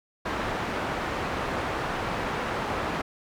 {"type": "low-pass noise", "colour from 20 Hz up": "white", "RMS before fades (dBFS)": -30, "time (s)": [0.25, 3.02], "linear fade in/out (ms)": 10, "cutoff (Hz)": 1300, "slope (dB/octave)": 12, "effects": []}